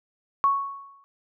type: tone with exponential decay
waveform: sine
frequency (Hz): 1108.7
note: C#6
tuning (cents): 0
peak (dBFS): -15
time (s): 0.44-1.04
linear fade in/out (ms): 0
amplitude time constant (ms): 130
effects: none